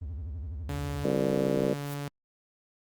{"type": "tone with vibrato", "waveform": "triangle", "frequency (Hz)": 77, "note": "D#2", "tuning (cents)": -17, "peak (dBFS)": -32, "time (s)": [0.01, 1.05], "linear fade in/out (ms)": 10, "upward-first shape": "sine", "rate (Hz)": 12, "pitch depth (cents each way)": 280}
{"type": "tone", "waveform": "sawtooth", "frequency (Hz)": 143.1, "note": "D3", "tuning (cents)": -45, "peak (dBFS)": -29, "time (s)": [0.69, 2.08], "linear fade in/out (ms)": 0}
{"type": "harmonic tone", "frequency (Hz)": 65.41, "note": "C2", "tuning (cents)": 0, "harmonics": [3, 4, 5, 6, 7, 8, 9], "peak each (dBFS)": [-32, -33, -34, -33, -31, -35, -32], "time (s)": [1.04, 1.74], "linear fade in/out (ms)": 10}
{"type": "noise with exponential growth", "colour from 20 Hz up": "blue", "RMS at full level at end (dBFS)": -42, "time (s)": [1.69, 1.94], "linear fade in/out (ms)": 1, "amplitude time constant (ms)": 54}
{"effects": ["Opus 24 kbps"]}